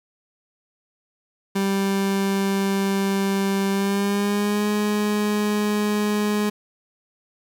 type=tone with pitch glide; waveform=30% pulse; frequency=196 to 208.9 Hz; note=G3 to G#3; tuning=0 to +10 cents; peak=-17 dBFS; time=1.55-6.5 s; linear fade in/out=10 ms; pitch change=+110 cents; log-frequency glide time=3.71-4.68 s; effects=8-bit